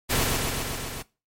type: noise with echo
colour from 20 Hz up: pink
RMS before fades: -23 dBFS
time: 0.09-0.25 s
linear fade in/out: 20 ms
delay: 130 ms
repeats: 6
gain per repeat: -2 dB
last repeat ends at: 1.03 s
effects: noise-tail reverb RT60 0.3 s tail -21 dB re dry + MP3 64 kbps